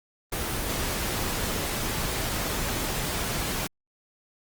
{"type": "noise", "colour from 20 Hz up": "pink", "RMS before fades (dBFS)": -29, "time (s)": [0.32, 3.67], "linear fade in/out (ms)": 5, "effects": ["Opus 24 kbps"]}